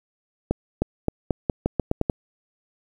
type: accelerating click train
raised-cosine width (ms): 2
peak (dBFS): -7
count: 10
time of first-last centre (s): 0.51-2.098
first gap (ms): 310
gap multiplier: 0.85
effects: 8-bit